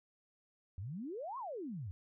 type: exponential two-way sweep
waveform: sine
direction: up then down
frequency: 84.7 to 1116 to 84.7 Hz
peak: -40 dBFS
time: 0.78-1.91 s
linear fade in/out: 0 ms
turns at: 1.38 s
effects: none